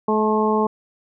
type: harmonic tone with a mistuned harmonic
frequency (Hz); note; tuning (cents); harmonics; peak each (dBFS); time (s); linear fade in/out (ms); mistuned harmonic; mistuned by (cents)
215; A3; -40; 1 / 2 / 3 / 4 / 5; -21 / -20 / -28 / -23 / -24; 0.08-0.67; 5; 4; +18
effects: none